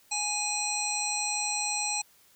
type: harmonic tone with a mistuned harmonic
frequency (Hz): 830.6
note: G#5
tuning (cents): 0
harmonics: 1 / 3 / 5 / 7 / 9 / 10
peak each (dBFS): -35 / -35 / -35 / -35 / -35 / -35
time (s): 0.11-2.02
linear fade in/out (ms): 10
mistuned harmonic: 10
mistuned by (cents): -61
effects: white hiss -61 dBFS RMS until 2.35 s